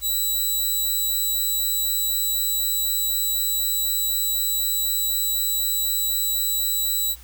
5% pulse tone, 3937 Hz, B7, 6 cents flat, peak -13 dBFS, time 0.01-7.16 s, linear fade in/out 50 ms, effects added 60 Hz sine -43 dBFS peak until 7.23 s + white hiss -49 dBFS RMS until 7.23 s

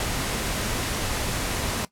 pink noise, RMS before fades -27 dBFS, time 0-1.85 s, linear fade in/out 2 ms, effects noise-tail reverb RT60 0.1 s tail -17 dB re dry + low-pass 12000 Hz 12 dB/octave

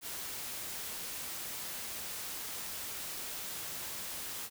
white noise, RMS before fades -41 dBFS, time 0.01-4.5 s, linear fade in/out 50 ms, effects none

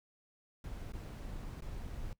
brown noise with dropouts, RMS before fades -43 dBFS, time 0.64-2.13 s, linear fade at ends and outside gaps 2 ms, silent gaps 0.922-0.934 / 1.607-1.621 s, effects noise-tail reverb RT60 0.1 s tail -21 dB re dry

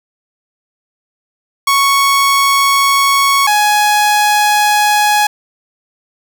sawtooth tone pair in turn, 1108.7 / 836.4 Hz, C#6 / G#5, 0 / +12 cents, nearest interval perfect fourth, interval 488 cents, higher first, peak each -5 dBFS, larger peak neither, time 1.67-3.47 / 3.47-5.27 s, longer neither, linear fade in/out 5 ms, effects 7-bit

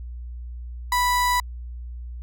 35% pulse tone, 986 Hz, B5, 3 cents flat, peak -17 dBFS, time 0.92-1.4 s, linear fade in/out 2 ms, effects added 60 Hz sine -32 dBFS peak until 2.22 s

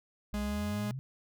sine exponential sweep, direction up, 54.5 to 138.59 Hz, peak -36 dBFS, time 0.33-0.99 s, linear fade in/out 0 ms
45% pulse tone, 207.7 Hz, G#3, in tune, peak -33 dBFS, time 0.34-0.91 s, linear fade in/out 0 ms
effects none

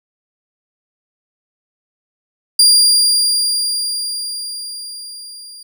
30% pulse tone with level ramp, 4790 Hz, D8, 33 cents sharp, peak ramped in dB -3 to -31 dBFS, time 2.59-5.63 s, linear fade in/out 5 ms, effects none

